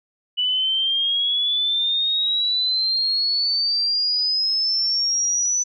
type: exponential sweep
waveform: sine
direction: up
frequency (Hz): 2960 to 6010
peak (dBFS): -18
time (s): 0.37-5.64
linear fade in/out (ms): 20
effects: none